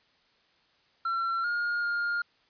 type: tone with pitch steps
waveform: triangle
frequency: 1356 / 1422 / 1412 Hz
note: E6 / F6 / F6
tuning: +49 / +31 / +19 cents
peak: -25 dBFS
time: 1.05-2.22 s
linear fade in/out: 5 ms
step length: 390 ms
effects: white hiss -66 dBFS RMS until 2.49 s + resampled to 11025 Hz